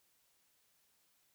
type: silence
effects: white hiss -74 dBFS RMS until 1.34 s